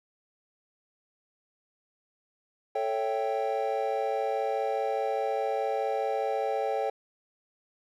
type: chord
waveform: triangle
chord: A dominant seventh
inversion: none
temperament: equal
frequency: 440 / 554.4 / 659.3 / 784 Hz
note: A4 / C#5 / E5 / G5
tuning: 0 / 0 / 0 / 0 cents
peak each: -30 / -30 / -34 / -29 dBFS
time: 2.75-6.9 s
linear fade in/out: 5 ms
effects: none